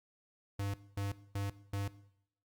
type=tone bursts; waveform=square; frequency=99.8 Hz; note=G2; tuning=32 cents sharp; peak=-35 dBFS; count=4; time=0.59-1.88 s; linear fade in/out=5 ms; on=150 ms; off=230 ms; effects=noise-tail reverb RT60 0.7 s tail -17 dB re dry + Opus 48 kbps